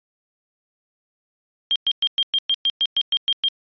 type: tone bursts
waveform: sine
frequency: 3200 Hz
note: G7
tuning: 35 cents sharp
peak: -16 dBFS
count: 12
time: 1.71-3.484 s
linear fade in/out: 0 ms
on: 47 ms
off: 110 ms
effects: resampled to 11025 Hz